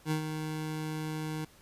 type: tone with ADSR envelope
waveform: 25% pulse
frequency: 155.56 Hz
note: D#3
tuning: in tune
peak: -23 dBFS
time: 0.05-1.45 s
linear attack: 62 ms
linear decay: 98 ms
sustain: -7 dB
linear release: 7 ms
effects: pink hiss -59 dBFS RMS until 1.61 s + resampled to 32000 Hz